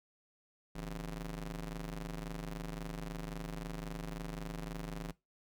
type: ring-modulated tone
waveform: sawtooth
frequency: 105.7 Hz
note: G#2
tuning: 31 cents sharp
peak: -33 dBFS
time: 0.75-5.12 s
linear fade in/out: 10 ms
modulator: 64.7 Hz
effects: noise-tail reverb RT60 0.2 s tail -19 dB re dry